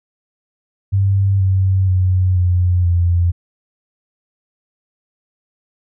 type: tone with pitch steps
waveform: sine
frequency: 98 / 95.1 / 92.29 / 89.56 / 86.91 Hz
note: G2 / F#2 / F#2 / F2 / F2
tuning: 0 / +48 / -4 / +44 / -8 cents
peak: -11 dBFS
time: 0.92-3.32 s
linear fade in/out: 20 ms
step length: 480 ms
effects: none